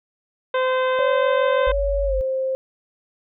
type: harmonic tone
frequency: 515 Hz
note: C5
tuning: 28 cents flat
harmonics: 1 / 2 / 3 / 4 / 5 / 6 / 7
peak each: -19 / -24 / -28 / -34 / -37 / -39 / -37 dBFS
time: 0.54-1.72 s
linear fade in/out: 5 ms
type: tone with pitch glide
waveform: sine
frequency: 561 to 526.5 Hz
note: C#5 to C5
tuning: +21 to +11 cents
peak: -20 dBFS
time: 0.99-2.55 s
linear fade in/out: 0 ms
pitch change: -110 cents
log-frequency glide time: 2.05-2.15 s
type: tone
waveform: sine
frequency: 49 Hz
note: G1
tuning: in tune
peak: -22 dBFS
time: 1.67-2.21 s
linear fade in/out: 0 ms
effects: none